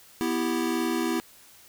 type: chord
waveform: square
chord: E minor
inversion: second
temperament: equal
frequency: 246.9 / 329.6 / 392 Hz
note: B3 / E4 / G4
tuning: 0 / 0 / 0 cents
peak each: -30 / -28 / -33 dBFS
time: 0.21-1.2 s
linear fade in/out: 0 ms
effects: white hiss -53 dBFS RMS until 1.68 s